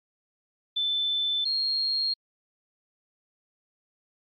sine tone pair in turn, 3525 / 4248 Hz, A7 / C8, +2 / +25 cents, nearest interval minor third, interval 323 cents, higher second, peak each -24 / -24 dBFS, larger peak neither, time 0.76-1.45 / 1.45-2.14 s, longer neither, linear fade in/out 10 ms, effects AAC 48 kbps

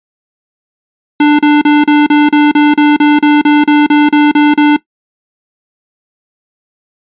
square tone bursts, 295.9 Hz, D4, 13 cents sharp, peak -4 dBFS, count 16, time 1.2-4.765 s, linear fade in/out 5 ms, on 190 ms, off 35 ms, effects noise-tail reverb RT60 0.1 s tail -18 dB re dry + resampled to 8000 Hz

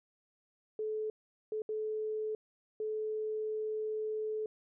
sine tone bursts at uneven times, 432.1 Hz, A4, 31 cents flat, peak -33 dBFS, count 4, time 0.79-1.1 / 1.52-1.62 / 1.69-2.35 / 2.8-4.46 s, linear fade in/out 2 ms, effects none

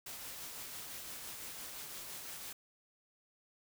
white noise with tremolo, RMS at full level -45 dBFS, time 0.06-2.53 s, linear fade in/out 5 ms, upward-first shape triangle, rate 5.9 Hz, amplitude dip 30%, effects none

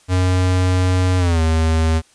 square tone with pitch glide, 91.8 to 80.38 Hz, F#2 to E2, -13 to -43 cents, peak -14 dBFS, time 0.08-2.02 s, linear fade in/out 50 ms, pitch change -230 cents, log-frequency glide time 1.18-1.41 s, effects white hiss -53 dBFS RMS until 2.14 s + resampled to 22050 Hz

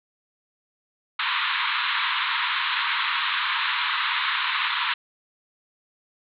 pink band-pass noise, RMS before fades -25 dBFS, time 1.19-4.94 s, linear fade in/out 5 ms, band 940 to 4000 Hz, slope 96 dB/octave, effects none

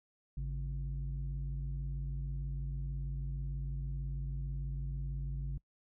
sine tone pair together, 52.24 / 138.59 Hz, G#1 / C#3, +11 / 0 cents, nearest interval octave + perfect fourth, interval 1689 cents, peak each -35 / -38 dBFS, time 0.37-5.58 s, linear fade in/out 5 ms, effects noise-tail reverb RT60 0.1 s tail -25 dB re dry + tanh soft clip ceiling -31 dBFS

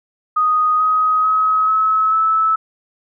sine tone with pitch steps, 1244.5 / 1259.7 / 1275.1 / 1290.6 / 1306.4 Hz, D#6 / D#6 / D#6 / E6 / E6, 0 / +21 / +42 / -37 / -16 cents, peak -12 dBFS, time 0.36-2.56 s, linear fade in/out 10 ms, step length 440 ms, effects none

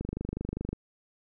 click train, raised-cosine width 3 ms, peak -20 dBFS, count 19, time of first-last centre 0.01-0.73 s, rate 25 Hz, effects none

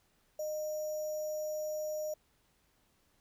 sine tone with sample-and-hold, 612 Hz, D#5, 29 cents flat, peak -34 dBFS, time 0.39-2.14 s, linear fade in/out 5 ms, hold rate 6300 Hz, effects pink hiss -72 dBFS RMS until 3.2 s

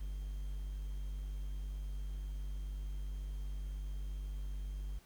triangle tone with quantisation, 49 Hz, G1, in tune, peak -36 dBFS, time 0-4.99 s, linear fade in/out 10 ms, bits 11, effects pink hiss -65 dBFS RMS until 5.05 s

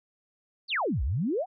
sine exponential two-way sweep, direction down then up, 4978 to 55 to 816 Hz, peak -25 dBFS, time 0.68-1.46 s, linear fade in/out 50 ms, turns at 1.03 s, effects none

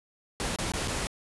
pink noise with dropouts, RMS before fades -31 dBFS, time 0.4-1.07 s, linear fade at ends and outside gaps 0 ms, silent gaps 0.56-0.587 / 0.719-0.737 / 0.875-0.881 s, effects resampled to 24000 Hz

